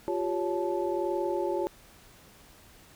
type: tone cluster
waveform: sine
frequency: 351.3 / 392.8 / 559 / 871 Hz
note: F4 / G4 / C#5 / A5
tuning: +10 / +4 / +14 / -18 cents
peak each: -30 / -33 / -33 / -35 dBFS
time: 0.08-1.67 s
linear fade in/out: 0 ms
effects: pink hiss -55 dBFS RMS until 2.95 s